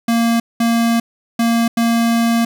square tone bursts at uneven times, 231.7 Hz, A#3, 10 cents flat, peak -13 dBFS, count 4, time 0.08-0.4 / 0.6-1 / 1.39-1.68 / 1.77-2.45 s, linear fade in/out 5 ms, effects none

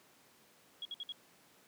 sine tone bursts, 3315 Hz, G#7, 4 cents flat, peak -39 dBFS, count 4, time 0.82-1.122 s, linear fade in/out 2 ms, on 32 ms, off 58 ms, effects pink hiss -64 dBFS RMS until 1.67 s + high-pass 200 Hz 12 dB/octave

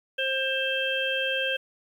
harmonic tone, 530 Hz, C5, 22 cents sharp, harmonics 1 / 3 / 5 / 6, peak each -30 / -30 / -30 / -30 dBFS, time 0.18-1.57 s, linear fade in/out 10 ms, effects 9-bit

